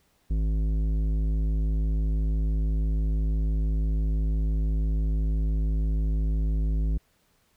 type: tone with tanh clipping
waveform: sine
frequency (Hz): 53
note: G#1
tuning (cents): +36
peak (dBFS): -24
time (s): 0.3-6.98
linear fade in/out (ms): 10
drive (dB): 12
effects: pink hiss -67 dBFS RMS until 7.56 s